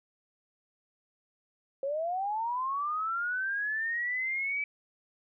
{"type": "linear sweep", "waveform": "sine", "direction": "up", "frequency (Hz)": [532, 2310], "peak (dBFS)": -29, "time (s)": [1.83, 4.64], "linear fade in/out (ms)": 2, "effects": []}